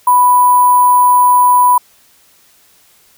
sine tone with sample-and-hold, 990 Hz, B5, 4 cents sharp, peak -5 dBFS, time 0.07-1.78 s, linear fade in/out 5 ms, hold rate 11025 Hz, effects white hiss -49 dBFS RMS until 3.17 s

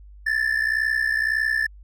triangle ring-modulated tone, 1760 Hz, A6, in tune, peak -15 dBFS, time 0.26-1.67 s, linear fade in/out 10 ms, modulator 30.9 Hz, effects added 50 Hz sine -42 dBFS peak until 1.83 s

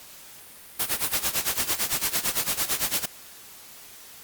white noise with tremolo, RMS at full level -23 dBFS, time 0.79-3.06 s, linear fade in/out 10 ms, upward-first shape sine, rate 8.9 Hz, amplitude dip 85%, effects white hiss -46 dBFS RMS until 4.23 s + Opus 48 kbps

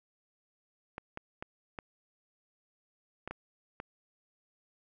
clicks, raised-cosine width 0.5 ms, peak -24 dBFS, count 7, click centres 0.981 / 1.174 / 1.425 / 1.788 / 3.276 / 3.31 / 3.801 s, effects none

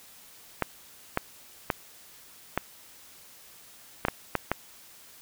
clicks, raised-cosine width 0.5 ms, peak -9 dBFS, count 8, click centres 0.623 / 1.174 / 1.702 / 2.576 / 4.051 / 4.084 / 4.353 / 4.516 s, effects white hiss -52 dBFS RMS until 5.21 s

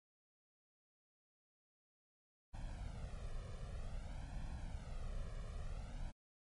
brown noise with flanger, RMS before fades -45 dBFS, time 2.53-6.12 s, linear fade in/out 20 ms, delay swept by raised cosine 1.2 to 1.71 ms, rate 0.53 Hz, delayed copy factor +0.9, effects MP3 48 kbps

